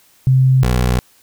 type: tone pair in turn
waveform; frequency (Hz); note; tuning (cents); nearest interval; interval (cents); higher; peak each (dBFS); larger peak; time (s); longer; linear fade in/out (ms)
sine / 20% pulse; 130.81 / 61.73; C3 / B1; 0 / 0; octave + minor second; 1300; first; -8; neither; 0.27-0.63 / 0.63-0.99; neither; 0
effects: white hiss -52 dBFS RMS until 1.22 s